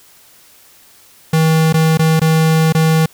square tone with dropouts, 159.8 Hz, D#3, 47 cents sharp, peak -10 dBFS, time 1.33-3.06 s, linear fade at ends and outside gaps 5 ms, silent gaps 1.727-1.74 / 1.974-1.992 / 2.196-2.215 / 2.725-2.748 s, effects white hiss -46 dBFS RMS until 3.13 s

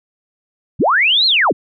sine linear two-way sweep, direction up then down, 66.9 to 4300 to 66.9 Hz, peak -10 dBFS, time 0.79-1.53 s, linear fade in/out 20 ms, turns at 1.26 s, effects none

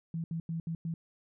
sine tone bursts at uneven times, 164.81 Hz, E3, in tune, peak -32 dBFS, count 5, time 0.14-0.24 / 0.31-0.4 / 0.49-0.6 / 0.67-0.75 / 0.85-0.94 s, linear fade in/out 2 ms, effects none

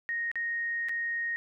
sine tone with dropouts, 1864.7 Hz, A#6, in tune, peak -29 dBFS, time 0.09-1.36 s, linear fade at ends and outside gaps 0 ms, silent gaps 0.315-0.356 / 0.886-0.893 s, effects none

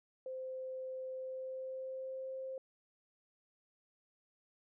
sine tone with pitch glide, 519 to 526.5 Hz, C5 to C5, -14 to +11 cents, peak -40 dBFS, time 0.26-2.58 s, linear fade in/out 2 ms, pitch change +25 cents, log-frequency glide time 1.14-2.35 s, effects none

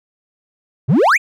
triangle exponential sweep, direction up, 110.7 to 2649 Hz, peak -7 dBFS, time 0.88-1.18 s, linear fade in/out 20 ms, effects none

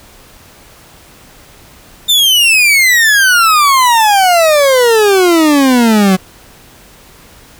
40% pulse exponential sweep, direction down, 3626 to 183.4 Hz, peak -5 dBFS, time 2.08-6.17 s, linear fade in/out 20 ms, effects pink hiss -40 dBFS RMS until 7.59 s

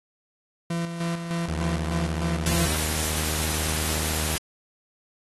40% pulse tone with tremolo, 169.1 Hz, E3, 44 cents sharp, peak -24 dBFS, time 0.7-2.66 s, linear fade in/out 5 ms, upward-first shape square, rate 3.3 Hz, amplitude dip 50%
sawtooth tone, 77.78 Hz, D#2, in tune, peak -23 dBFS, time 1.48-4.36 s, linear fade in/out 5 ms
white noise, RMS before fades -27 dBFS, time 2.46-4.38 s, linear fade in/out 2 ms
effects AAC 32 kbps

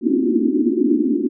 pink band-pass noise, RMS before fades -17 dBFS, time 0.01-1.29 s, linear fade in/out 50 ms, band 230 to 370 Hz, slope 96 dB/octave, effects none

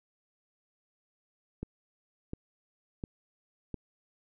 click train, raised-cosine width 3 ms, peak -23 dBFS, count 4, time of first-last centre 1.63-3.743 s, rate 1.42 Hz, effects none

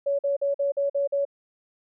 sine tone bursts, 562 Hz, C#5, 24 cents sharp, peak -21 dBFS, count 7, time 0.06-1.252 s, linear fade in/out 10 ms, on 130 ms, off 47 ms, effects none

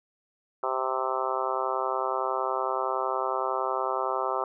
harmonic tone, 130.81 Hz, C3, in tune, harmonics 3 / 4 / 5 / 6 / 7 / 8 / 9 / 10, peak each -34 / -34 / -34 / -34 / -34 / -34 / -34 / -34 dBFS, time 0.63-4.44 s, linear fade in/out 2 ms, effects none

